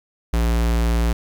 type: tone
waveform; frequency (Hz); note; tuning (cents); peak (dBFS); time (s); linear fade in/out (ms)
square; 57.7; A#1; -17; -17; 0.33-1.13; 5
effects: 9-bit